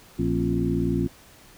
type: harmonic tone with a mistuned harmonic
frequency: 57.8 Hz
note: A#1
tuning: 14 cents flat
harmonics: 1 / 2 / 3 / 4 / 5 / 6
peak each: -31 / -29 / -27 / -30 / -27 / -28 dBFS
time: 0.18-1.08 s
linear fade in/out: 20 ms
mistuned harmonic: 5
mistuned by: -120 cents
effects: pink hiss -51 dBFS RMS until 1.57 s